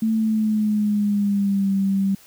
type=tone with pitch glide; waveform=sine; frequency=221.6 to 195.16 Hz; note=A3 to G3; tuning=+13 to -7 cents; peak=-17 dBFS; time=0.02-2.15 s; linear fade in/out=5 ms; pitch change=-220 cents; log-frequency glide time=0.14-1.71 s; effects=white hiss -50 dBFS RMS until 2.26 s